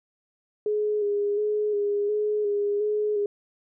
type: tone with vibrato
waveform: sine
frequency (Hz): 415.3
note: G#4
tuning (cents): 0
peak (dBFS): -22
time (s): 0.66-3.26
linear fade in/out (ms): 2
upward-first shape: square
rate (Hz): 1.4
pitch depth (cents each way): 26
effects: none